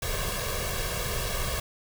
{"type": "noise with comb filter", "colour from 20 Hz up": "pink", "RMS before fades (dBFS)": -30, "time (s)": [0.02, 1.6], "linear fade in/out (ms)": 5, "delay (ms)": 1.8, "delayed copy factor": 0.85, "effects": []}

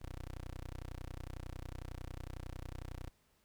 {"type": "tone", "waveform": "15% pulse", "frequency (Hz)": 31, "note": "B0", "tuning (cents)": 7, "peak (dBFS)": -37, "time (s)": [0.01, 3.1], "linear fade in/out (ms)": 10, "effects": ["pink hiss -73 dBFS RMS until 3.44 s"]}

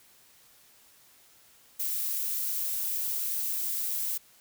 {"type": "noise", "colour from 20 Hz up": "violet", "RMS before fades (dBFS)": -31, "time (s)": [1.79, 4.18], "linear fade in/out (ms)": 10, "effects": ["white hiss -59 dBFS RMS until 4.4 s"]}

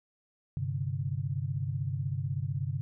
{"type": "chord", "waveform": "sine", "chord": "G suspended fourth", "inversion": "none", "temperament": "equal", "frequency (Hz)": [98, 130.81, 146.83], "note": ["G2", "C3", "D3"], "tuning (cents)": [0, 0, 0], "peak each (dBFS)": [-35, -33, -35], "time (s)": [0.57, 2.81], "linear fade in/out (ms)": 0, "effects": []}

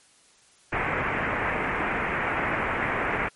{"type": "low-pass noise", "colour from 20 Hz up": "white", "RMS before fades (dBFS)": -27, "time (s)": [0.72, 3.29], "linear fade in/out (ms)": 10, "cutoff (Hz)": 2300, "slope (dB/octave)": 48, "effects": ["white hiss -58 dBFS RMS until 3.35 s", "MP3 48 kbps"]}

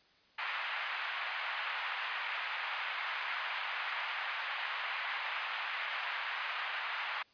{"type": "band-pass noise", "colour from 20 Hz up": "white", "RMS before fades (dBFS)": -38, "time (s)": [0.38, 7.23], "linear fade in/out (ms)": 10, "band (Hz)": [830, 2700], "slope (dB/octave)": 24, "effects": ["white hiss -66 dBFS RMS until 7.33 s", "resampled to 11025 Hz"]}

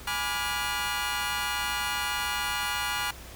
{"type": "chord", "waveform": "20% pulse", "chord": "G# diminished seventh", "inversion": "none", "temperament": "equal with one note detuned", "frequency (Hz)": [830.6, 987.8, 1174.7, 1424.6], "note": ["G#5", "B5", "D6", "F6"], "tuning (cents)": [0, 0, 0, 34], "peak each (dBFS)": [-29, -29, -31, -27], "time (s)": [0.07, 3.11], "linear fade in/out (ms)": 5, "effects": ["added 60 Hz sine -46 dBFS peak until 3.35 s", "pink hiss -46 dBFS RMS until 3.35 s"]}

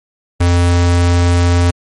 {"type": "tone", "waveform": "square", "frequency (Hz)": 87.31, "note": "F2", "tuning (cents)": 0, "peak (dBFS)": -9, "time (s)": [0.4, 1.71], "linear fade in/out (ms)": 10, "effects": ["MP3 48 kbps"]}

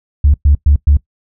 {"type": "tone bursts", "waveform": "sine", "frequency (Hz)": 72, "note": "D2", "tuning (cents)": -34, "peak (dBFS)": -4, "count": 4, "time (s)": [0.24, 0.97], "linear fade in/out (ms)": 5, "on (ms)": 100, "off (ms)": 110, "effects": ["noise-tail reverb RT60 0.1 s tail -21 dB re dry", "tanh soft clip ceiling -1 dBFS"]}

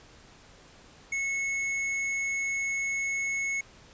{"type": "tone with hard clipping", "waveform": "triangle", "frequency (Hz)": 2193, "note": "C#7", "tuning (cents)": -19, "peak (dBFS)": -29, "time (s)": [1.12, 3.61], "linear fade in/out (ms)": 5, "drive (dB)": 18, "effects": ["pink hiss -54 dBFS RMS until 3.93 s", "resampled to 16000 Hz"]}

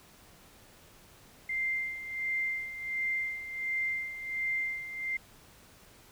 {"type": "tone with tremolo", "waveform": "sine", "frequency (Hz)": 2093, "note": "C7", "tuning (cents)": 0, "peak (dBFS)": -28, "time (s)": [1.49, 5.17], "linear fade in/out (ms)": 5, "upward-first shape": "sine", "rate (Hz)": 1.4, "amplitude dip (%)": 70, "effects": ["pink hiss -57 dBFS RMS until 6.11 s"]}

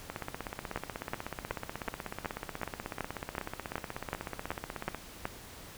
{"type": "two click trains", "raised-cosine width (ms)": 0.5, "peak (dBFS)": [-21, -17], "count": [80, 13], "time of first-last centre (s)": [[0.1, 4.947], [0.76, 5.254]], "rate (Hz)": [16.3, 2.67], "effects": ["pink hiss -49 dBFS RMS until 5.77 s"]}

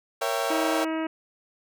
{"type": "chord", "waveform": "30% pulse", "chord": "A# diminished seventh", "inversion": "none", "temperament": "equal with one note detuned", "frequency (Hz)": [466.2, 554.4, 669.2, 784], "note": ["A#4", "C#5", "E5", "G5"], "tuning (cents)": [0, 0, 26, 0], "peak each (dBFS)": [-29, -27, -27, -29], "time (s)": [0.21, 0.85], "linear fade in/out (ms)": 10}
{"type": "harmonic tone", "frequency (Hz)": 319.6, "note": "D#4", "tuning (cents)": 47, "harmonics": [1, 2, 3, 4, 5, 6, 7, 8, 9], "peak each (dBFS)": [-27, -33, -37, -39, -41, -43, -44, -45, -46], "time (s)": [0.5, 1.07], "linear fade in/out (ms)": 5}
{"effects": []}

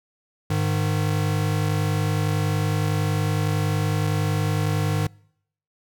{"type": "tone pair together", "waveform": "square", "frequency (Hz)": [102.5, 153.33], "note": ["G#2", "D#3"], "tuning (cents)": [-22, -25], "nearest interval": "perfect fifth", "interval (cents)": 697, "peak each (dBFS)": -24, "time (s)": [0.5, 5.07], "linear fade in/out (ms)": 5, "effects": ["noise-tail reverb RT60 0.7 s tail -26 dB re dry"]}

